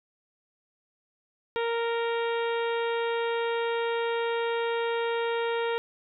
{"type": "harmonic tone", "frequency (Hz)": 464.7, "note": "A#4", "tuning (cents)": -5, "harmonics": [1, 2, 3, 4, 5, 6, 7, 8], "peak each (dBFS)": [-27, -33, -37, -39, -41, -43, -44, -45], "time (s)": [1.56, 5.78], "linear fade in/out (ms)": 0, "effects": []}